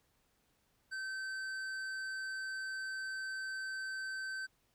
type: tone with hard clipping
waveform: sine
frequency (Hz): 1544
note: G6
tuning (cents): -27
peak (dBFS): -40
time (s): 0.91-4.47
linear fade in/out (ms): 20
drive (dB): 9
effects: pink hiss -75 dBFS RMS until 4.74 s

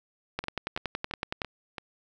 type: two click trains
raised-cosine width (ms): 0.3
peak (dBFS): -20 / -14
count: 5 / 12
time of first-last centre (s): 0.44-1.782 / 0.39-1.418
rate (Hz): 2.98 / 10.7
effects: none

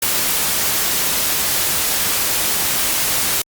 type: noise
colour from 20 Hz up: white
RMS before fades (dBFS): -18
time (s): 0.02-3.42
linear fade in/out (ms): 5
effects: Opus 48 kbps

